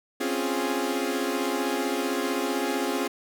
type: chord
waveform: sawtooth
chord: Db major seventh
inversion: third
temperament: equal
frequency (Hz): 261.6 / 277.2 / 349.2 / 415.3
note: C4 / Db4 / F4 / Ab4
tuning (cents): 0 / 0 / 0 / 0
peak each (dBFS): -27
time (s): 0.2-3.08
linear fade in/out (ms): 10
effects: none